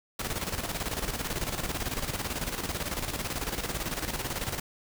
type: noise with tremolo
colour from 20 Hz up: pink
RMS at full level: -31 dBFS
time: 0.19-4.6 s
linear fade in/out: 5 ms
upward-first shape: square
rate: 18 Hz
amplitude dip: 60%
effects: none